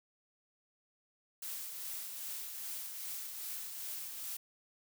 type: noise with tremolo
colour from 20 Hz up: blue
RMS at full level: -41 dBFS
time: 1.42-4.37 s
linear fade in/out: 5 ms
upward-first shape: triangle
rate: 2.5 Hz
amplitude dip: 40%
effects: none